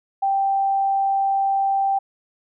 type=tone; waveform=sine; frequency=784 Hz; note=G5; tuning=in tune; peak=-17 dBFS; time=0.22-1.99 s; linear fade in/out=10 ms; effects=none